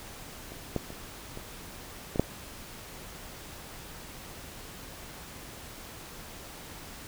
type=clicks; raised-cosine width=2 ms; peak=-29 / -15 / -30 / -27 / -19 / -8 dBFS; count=6; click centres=0.52 / 0.763 / 0.904 / 1.374 / 2.159 / 2.196 s; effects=pink hiss -45 dBFS RMS until 7.07 s